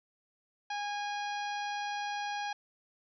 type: harmonic tone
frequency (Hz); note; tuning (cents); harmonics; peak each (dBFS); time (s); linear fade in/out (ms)
821; G#5; -20; 1 / 2 / 3 / 4 / 5 / 6 / 7; -35 / -41 / -45 / -47 / -49 / -51 / -52; 0.7-2.53; 5
effects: none